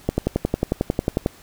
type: click train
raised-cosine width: 2 ms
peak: -5 dBFS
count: 14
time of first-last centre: 0.09-1.261 s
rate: 11.1 Hz
effects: pink hiss -48 dBFS RMS until 1.42 s